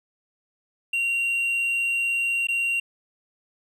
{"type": "tone with dropouts", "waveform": "triangle", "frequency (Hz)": 2758, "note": "F7", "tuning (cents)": -22, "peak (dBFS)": -20, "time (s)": [0.93, 2.8], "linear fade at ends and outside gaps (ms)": 5, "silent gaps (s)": [2.471, 2.485], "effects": ["resampled to 32000 Hz"]}